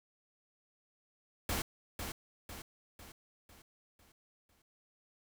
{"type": "noise with echo", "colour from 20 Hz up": "pink", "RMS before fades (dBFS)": -35, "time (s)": [1.49, 1.62], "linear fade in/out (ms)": 2, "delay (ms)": 500, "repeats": 6, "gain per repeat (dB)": -6, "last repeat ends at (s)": 4.62, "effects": []}